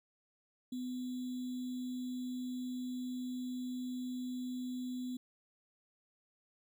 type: tone with sample-and-hold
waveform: sine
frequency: 251.4 Hz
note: B3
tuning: 31 cents sharp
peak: -37 dBFS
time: 0.72-5.17 s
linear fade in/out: 5 ms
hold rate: 3675 Hz
effects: none